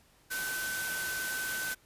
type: tone in noise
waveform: sine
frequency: 1524 Hz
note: G6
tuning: 49 cents flat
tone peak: -34 dBFS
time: 0.3-1.75 s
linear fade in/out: 20 ms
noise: white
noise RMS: -37 dBFS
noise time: 0.3-1.75 s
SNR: 0 dB
effects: pink hiss -64 dBFS RMS until 1.85 s + resampled to 32000 Hz